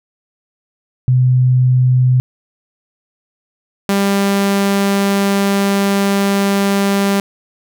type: tone pair in turn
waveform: sine / sawtooth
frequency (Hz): 127 / 198.49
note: B2 / G3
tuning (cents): +49 / +22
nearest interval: minor sixth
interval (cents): 773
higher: second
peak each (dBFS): -8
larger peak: neither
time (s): 1.08-2.2 / 3.89-7.2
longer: second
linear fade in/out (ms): 0
effects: none